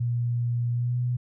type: tone with pitch glide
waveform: sine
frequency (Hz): 119.7 to 123.07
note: A#2 to B2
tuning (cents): +46 to -6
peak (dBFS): -23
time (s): 0-1.17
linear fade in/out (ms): 10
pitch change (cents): +48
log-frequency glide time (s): 0.72-0.97
effects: none